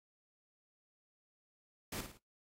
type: noise with echo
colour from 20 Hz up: pink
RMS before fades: -42 dBFS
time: 1.92-2.01 s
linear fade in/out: 5 ms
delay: 55 ms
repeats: 3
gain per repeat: -7 dB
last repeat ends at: 2.175 s
effects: noise-tail reverb RT60 0.2 s tail -23 dB re dry + AAC 48 kbps